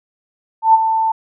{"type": "tone with ADSR envelope", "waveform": "sine", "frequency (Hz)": 890, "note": "A5", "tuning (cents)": 20, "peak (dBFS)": -4, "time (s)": [0.62, 1.12], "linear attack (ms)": 120, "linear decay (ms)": 28, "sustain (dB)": -9, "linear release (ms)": 6, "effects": []}